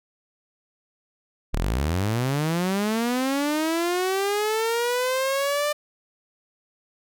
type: linear sweep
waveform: sawtooth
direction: up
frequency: 31.84 to 598 Hz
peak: -18 dBFS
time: 1.53-5.73 s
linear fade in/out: 10 ms
effects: none